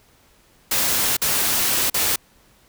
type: noise with dropouts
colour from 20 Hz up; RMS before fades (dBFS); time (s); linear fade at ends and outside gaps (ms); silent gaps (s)
white; -20; 0.71-2.16; 5; 1.169-1.216 / 1.9-1.942
effects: pink hiss -56 dBFS RMS until 2.68 s